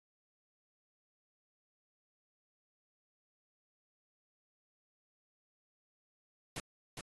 pink noise with echo, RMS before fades -41 dBFS, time 6.56-6.6 s, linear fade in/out 2 ms, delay 410 ms, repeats 1, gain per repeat -4 dB, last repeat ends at 7.01 s, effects AAC 32 kbps

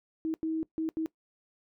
sine tone bursts at uneven times, 320 Hz, D#4, 49 cents sharp, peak -28 dBFS, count 4, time 0.25-0.34 / 0.43-0.63 / 0.78-0.89 / 0.97-1.06 s, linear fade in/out 0 ms, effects noise-tail reverb RT60 0.1 s tail -20 dB re dry

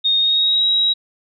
sine tone with pitch glide, 3700 to 3839 Hz, A#7 to B7, -14 to -50 cents, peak -13 dBFS, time 0.04-0.94 s, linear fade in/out 20 ms, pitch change +64 cents, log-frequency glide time 0.19-0.63 s, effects none

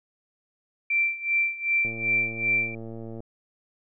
sine tone with tremolo, 2349 Hz, D7, in tune, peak -19 dBFS, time 0.9-2.75 s, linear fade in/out 5 ms, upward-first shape sine, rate 2.6 Hz, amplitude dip 85%
click train, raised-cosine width 2 ms, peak -26 dBFS, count 154, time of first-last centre 1.85-3.204 s, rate 113 Hz
effects none

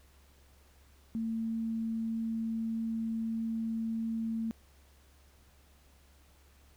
sine tone, 225.4 Hz, A3, 42 cents sharp, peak -31 dBFS, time 1.15-4.51 s, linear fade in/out 0 ms, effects added 69 Hz sine -60 dBFS peak until 6.76 s + pink hiss -65 dBFS RMS until 6.76 s

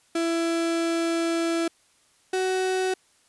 35% pulse tone pair in turn, 333.3 / 374.1 Hz, E4 / F#4, +19 / +19 cents, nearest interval major second, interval 200 cents, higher second, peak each -21 / -21 dBFS, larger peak neither, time 0.15-1.68 / 2.33-2.94 s, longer first, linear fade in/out 5 ms, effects white hiss -62 dBFS RMS until 3.28 s + resampled to 24000 Hz

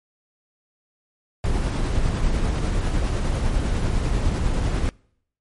brown noise with tremolo, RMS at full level -20 dBFS, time 1.44-4.89 s, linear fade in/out 0 ms, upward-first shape sine, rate 10 Hz, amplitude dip 30%, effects noise-tail reverb RT60 0.7 s tail -26 dB re dry + MP3 48 kbps

